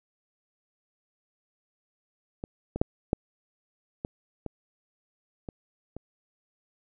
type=clicks; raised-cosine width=2 ms; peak=-21 / -18 / -7 / -9 / -18 / -20 / -23 / -25 dBFS; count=8; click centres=2.439 / 2.76 / 2.815 / 3.131 / 4.049 / 4.463 / 5.488 / 5.966 s; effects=none